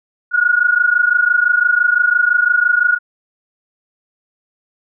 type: tone pair together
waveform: sine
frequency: 1432 / 1457.9 Hz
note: F6 / F#6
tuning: +43 / -26 cents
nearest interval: unison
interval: 31 cents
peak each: -14 / -13 dBFS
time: 0.31-2.99 s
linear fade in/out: 50 ms
effects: none